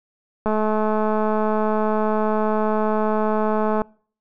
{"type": "click train", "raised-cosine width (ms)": 1, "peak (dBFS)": -9, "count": 723, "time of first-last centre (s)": [0.46, 3.818], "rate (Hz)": 215, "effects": ["noise-tail reverb RT60 0.5 s tail -26 dB re dry"]}